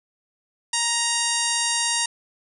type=harmonic tone with a mistuned harmonic; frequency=937 Hz; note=A#5; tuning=9 cents sharp; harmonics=1 / 2 / 3 / 4 / 5 / 6 / 7 / 8 / 9 / 10; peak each=-30 / -30 / -30 / -30 / -30 / -30 / -30 / -30 / -30 / -30 dBFS; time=0.73-2.06 s; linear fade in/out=5 ms; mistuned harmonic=9; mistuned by=+56 cents; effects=none